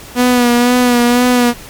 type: tone with vibrato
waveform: sawtooth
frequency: 244.2 Hz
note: B3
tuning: 19 cents flat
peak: -4 dBFS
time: 0.15-1.54 s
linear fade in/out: 50 ms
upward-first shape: sine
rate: 2 Hz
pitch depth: 33 cents each way
effects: pink hiss -33 dBFS RMS until 1.69 s + MP3 96 kbps